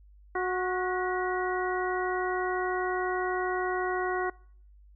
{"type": "harmonic tone with a mistuned harmonic", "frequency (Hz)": 366.4, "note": "F#4", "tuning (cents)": -17, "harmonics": [1, 2, 3, 4, 5], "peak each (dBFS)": [-30, -33, -35, -36, -37], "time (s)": [0.35, 4.3], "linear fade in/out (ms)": 5, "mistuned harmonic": 5, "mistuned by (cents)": 70, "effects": ["noise-tail reverb RT60 0.6 s tail -26 dB re dry", "added 50 Hz sine -52 dBFS peak until 4.95 s"]}